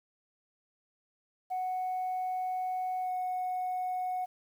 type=tone with pitch glide; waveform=sine; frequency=740 to 735.3 Hz; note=F#5 to F#5; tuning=0 to -11 cents; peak=-29 dBFS; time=1.5-4.26 s; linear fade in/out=20 ms; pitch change=-11 cents; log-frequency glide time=3.01-3.1 s; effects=tanh soft clip ceiling -28 dBFS + 10-bit